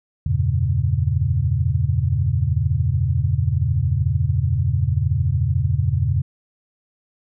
sine chord, E diminished seventh, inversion none, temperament equal with one note detuned, 82.41 / 95.76 / 116.54 / 138.59 Hz, E2 / G2 / Bb2 / Db3, 0 / -40 / 0 / 0 cents, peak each -22 dBFS, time 0.26-6.22 s, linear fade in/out 5 ms, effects none

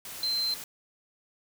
sine tone in noise, 4110 Hz, C8, 32 cents flat, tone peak -26 dBFS, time 0.23-0.54 s, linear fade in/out 2 ms, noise white, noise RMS -41 dBFS, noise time 0.05-0.64 s, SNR +12 dB, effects none

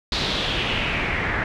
pink noise with low-pass filter sweep, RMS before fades -24 dBFS, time 0.12-1.44 s, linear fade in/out 2 ms, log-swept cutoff 4200 to 1800 Hz, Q 3.7, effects none

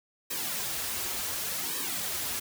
white noise with flanger, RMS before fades -33 dBFS, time 0.3-2.4 s, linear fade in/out 10 ms, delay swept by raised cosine 1.4 to 6.8 ms, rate 0.68 Hz, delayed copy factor -0.85, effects none

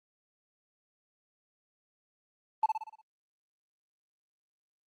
triangle tone with echo, 875 Hz, A5, 10 cents flat, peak -17 dBFS, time 2.63-2.66 s, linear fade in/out 5 ms, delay 59 ms, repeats 6, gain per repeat -6 dB, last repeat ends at 3.014 s, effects tanh soft clip ceiling -19 dBFS + Opus 32 kbps

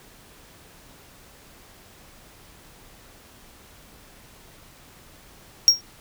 triangle tone with exponential decay, 5588 Hz, F8, in tune, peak -5 dBFS, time 5.68-5.81 s, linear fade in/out 0 ms, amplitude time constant 28 ms, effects pink hiss -50 dBFS RMS until 6 s

